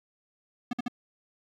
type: tone bursts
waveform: square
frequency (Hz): 243.3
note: B3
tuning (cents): -26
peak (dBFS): -28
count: 3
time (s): 0.71-0.882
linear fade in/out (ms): 5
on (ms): 22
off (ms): 53
effects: low-pass 4000 Hz 12 dB/octave + 10-bit